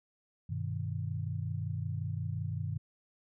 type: chord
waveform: sine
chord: G augmented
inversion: none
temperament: equal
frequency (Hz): 98 / 123.47 / 155.56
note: G2 / B2 / D#3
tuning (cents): 0 / 0 / 0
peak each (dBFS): -36 / -38 / -38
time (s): 0.49-2.78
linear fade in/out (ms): 10
effects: none